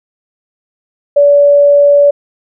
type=tone; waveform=sine; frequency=574 Hz; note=D5; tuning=40 cents flat; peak=-3 dBFS; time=1.16-2.11 s; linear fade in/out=10 ms; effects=none